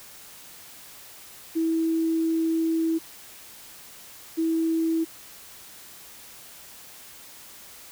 sine tone pair in turn, 325.6 / 325.6 Hz, E4 / E4, -21 / -21 cents, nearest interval unison, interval 0 cents, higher neither, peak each -21 dBFS, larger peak neither, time 1.55-2.99 / 4.37-5.05 s, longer first, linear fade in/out 20 ms, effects white hiss -46 dBFS RMS until 7.91 s

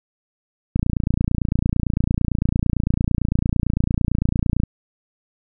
click train, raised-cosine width 5 ms, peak -6 dBFS, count 113, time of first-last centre 0.76-4.635 s, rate 28.9 Hz, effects none

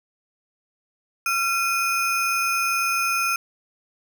square ring-modulated tone, 1921 Hz, B6, 48 cents flat, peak -18 dBFS, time 1.26-3.36 s, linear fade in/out 2 ms, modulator 556 Hz, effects none

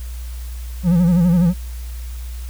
triangle tone with vibrato, 174.6 Hz, F3, in tune, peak -9 dBFS, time 0.83-1.54 s, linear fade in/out 50 ms, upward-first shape sine, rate 12 Hz, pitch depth 92 cents each way, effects added 60 Hz sine -26 dBFS peak until 2.49 s + white hiss -43 dBFS RMS until 2.49 s

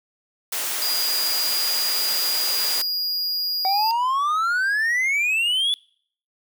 white noise, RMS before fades -26 dBFS, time 0.52-2.82 s, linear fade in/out 5 ms
square tone, 4862 Hz, D#8, 41 cents flat, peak -23 dBFS, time 0.82-3.91 s, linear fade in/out 0 ms
triangle exponential sweep, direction up, 753 to 3474 Hz, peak -17 dBFS, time 3.65-5.74 s, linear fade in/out 0 ms
effects noise-tail reverb RT60 0.6 s tail -26 dB re dry + high-pass 400 Hz 12 dB/octave

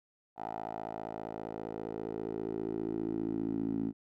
10% pulse tone with band-pass filter sweep, 55 Hz, A1, in tune, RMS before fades -37 dBFS, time 0.36-3.93 s, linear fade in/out 50 ms, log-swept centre 760 to 260 Hz, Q 3.8, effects none

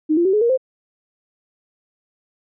sine tone with pitch steps, 309.8 / 343.7 / 381.4 / 423.2 / 469.6 / 521 Hz, D#4 / F4 / G4 / G#4 / A#4 / C5, -7 / -28 / -47 / +33 / +13 / -7 cents, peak -13 dBFS, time 0.09-0.576 s, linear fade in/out 20 ms, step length 81 ms, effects none

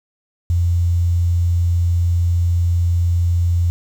sine tone with quantisation, 86.5 Hz, F2, 16 cents flat, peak -13 dBFS, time 0.5-3.7 s, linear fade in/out 0 ms, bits 7, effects none

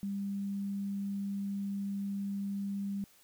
sine tone, 199 Hz, G3, 26 cents sharp, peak -33 dBFS, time 0.03-3.04 s, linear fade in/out 0 ms, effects white hiss -63 dBFS RMS until 3.23 s

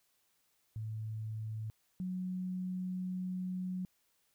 sine tone pair in turn, 109.5 / 183.78 Hz, A2 / F#3, -8 / -11 cents, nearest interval major sixth, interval 897 cents, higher second, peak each -37 / -35 dBFS, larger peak second, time 0.76-1.7 / 2-3.85 s, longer second, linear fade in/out 0 ms, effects white hiss -75 dBFS RMS until 4.34 s

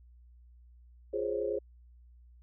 sine chord, Db major seventh, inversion first, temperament equal, 349.2 / 415.3 / 523.3 / 554.4 Hz, F4 / Ab4 / C5 / Db5, 0 / 0 / 0 / 0 cents, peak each -38 / -33 / -35 / -39 dBFS, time 1.13-1.59 s, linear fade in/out 10 ms, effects added 60 Hz sine -54 dBFS peak until 2.42 s

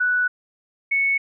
sine tone pair in turn, 1480 / 2211 Hz, F#6 / C#7, 0 / -5 cents, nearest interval perfect fifth, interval 695 cents, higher second, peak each -17 dBFS, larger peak neither, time 0-0.28 / 0.91-1.18 s, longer first, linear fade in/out 10 ms, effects none

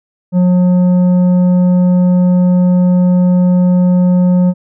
sine tone with tanh clipping, 180 Hz, F#3, 47 cents flat, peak -8 dBFS, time 0.32-4.54 s, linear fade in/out 50 ms, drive 8 dB, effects none

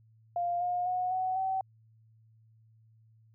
sine tone with pitch steps, 698.5 / 714 / 729.8 / 746 / 762.6 Hz, F5 / F5 / F#5 / F#5 / G5, 0 / +38 / -24 / +14 / -48 cents, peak -28 dBFS, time 0.36-1.61 s, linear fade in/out 2 ms, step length 250 ms, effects added 111 Hz sine -59 dBFS peak until 3.34 s

